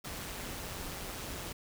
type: noise with amplitude modulation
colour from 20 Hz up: pink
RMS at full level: -39 dBFS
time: 0.04-1.53 s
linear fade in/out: 10 ms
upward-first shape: sine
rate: 187 Hz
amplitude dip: 50%
effects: none